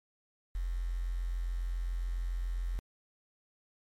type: tone with quantisation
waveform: sine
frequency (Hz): 43.62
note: F1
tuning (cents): -1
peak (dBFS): -31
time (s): 0.55-2.79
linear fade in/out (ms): 0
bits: 9
effects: MP3 64 kbps